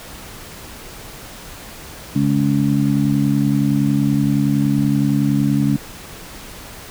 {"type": "harmonic tone", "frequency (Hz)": 70.7, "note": "C#2", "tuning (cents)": 35, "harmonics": [2, 3, 4], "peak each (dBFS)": [-18, -18, -18], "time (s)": [2.15, 5.77], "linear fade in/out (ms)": 10, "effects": ["pink hiss -36 dBFS RMS until 6.9 s"]}